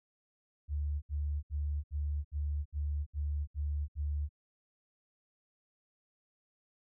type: tone bursts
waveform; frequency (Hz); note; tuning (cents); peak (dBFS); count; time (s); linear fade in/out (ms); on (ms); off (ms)
sine; 73.42; D2; 0; -31; 9; 0.68-4.292; 50; 340; 69
effects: none